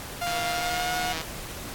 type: tone with pitch glide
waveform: sawtooth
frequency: 698.5 to 723.6 Hz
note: F5 to F#5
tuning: 0 to -39 cents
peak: -23 dBFS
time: 0.21-1.13 s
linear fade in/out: 10 ms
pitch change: +61 cents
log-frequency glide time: 0.49-0.92 s
type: click train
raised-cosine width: 0.2 ms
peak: -15 dBFS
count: 153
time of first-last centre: 0.27-1.214 s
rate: 161 Hz
effects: pink hiss -38 dBFS RMS until 1.74 s + AAC 64 kbps